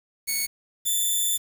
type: tone pair in turn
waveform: 5% pulse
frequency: 2217 / 3529 Hz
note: C#7 / A7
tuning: 0 / +4 cents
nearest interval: minor sixth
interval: 804 cents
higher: second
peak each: -14 dBFS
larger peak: neither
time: 0.27-0.47 / 0.85-1.38 s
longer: second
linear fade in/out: 20 ms
effects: 7-bit